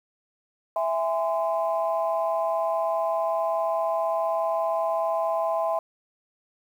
sine chord, E augmented, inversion none, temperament just, 659.3 / 824.1 / 1030.1 Hz, E5 / G#5 / B#5, 0 / -14 / -27 cents, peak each -24 / -29 / -29 dBFS, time 0.76-5.79 s, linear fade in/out 2 ms, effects tanh soft clip ceiling -13 dBFS + 9-bit

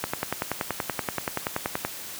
click train, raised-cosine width 0.5 ms, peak -10 dBFS, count 20, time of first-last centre 0.04-1.85 s, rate 10.5 Hz, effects white hiss -38 dBFS RMS until 2.19 s + high-pass 80 Hz 12 dB/octave

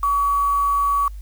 sine tone with quantisation, 1134 Hz, C#6, 39 cents sharp, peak -16 dBFS, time 0.03-1.08 s, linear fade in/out 2 ms, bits 6, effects added 50 Hz sine -31 dBFS peak until 1.21 s + white hiss -57 dBFS RMS until 1.21 s

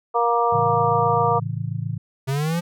harmonic tone, 235.7 Hz, A#3, 19 cents sharp, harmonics 2 / 3 / 4 / 5, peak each -22 / -22 / -22 / -22 dBFS, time 0.14-1.4 s, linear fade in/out 20 ms
sine chord, A major, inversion none, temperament just, 110 / 137.5 / 165 Hz, A2 / C#3 / E3, 0 / -14 / +2 cents, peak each -27 / -28 / -30 dBFS, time 0.52-1.98 s, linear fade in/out 10 ms
square linear sweep, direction up, 130.81 to 175.8 Hz, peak -21 dBFS, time 2.27-2.61 s, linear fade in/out 20 ms
effects none

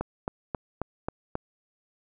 click train, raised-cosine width 1 ms, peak -15 dBFS, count 6, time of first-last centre 0.01-1.354 s, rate 3.72 Hz, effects none

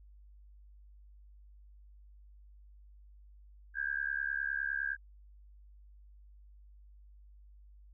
sine tone with amplitude modulation, 1608 Hz, G6, 44 cents sharp, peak -28 dBFS, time 3.74-4.97 s, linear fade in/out 50 ms, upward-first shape sine, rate 69.8 Hz, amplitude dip 95%, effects added 50 Hz sine -54 dBFS peak until 7.93 s

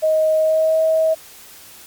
sine tone with pitch glide, 628 to 639 Hz, D#5 to D#5, +16 to +46 cents, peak -13 dBFS, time 0.02-1.15 s, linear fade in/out 20 ms, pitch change +30 cents, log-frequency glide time 0.36-0.78 s, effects white hiss -42 dBFS RMS until 1.86 s + Opus 48 kbps

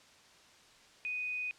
sine tone, 2489 Hz, D#7, in tune, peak -34 dBFS, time 1.05-1.51 s, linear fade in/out 0 ms, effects white hiss -60 dBFS RMS until 1.58 s + low-pass 6000 Hz 12 dB/octave

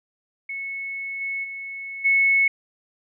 sine tone with level steps, 2200 Hz, C#7, 14 cents flat, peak -28 / -25 / -31 / -15 dBFS, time 0.49-2.48 s, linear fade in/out 5 ms, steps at 1.2 / 1.43 / 2.04 s, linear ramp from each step 20 ms, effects none

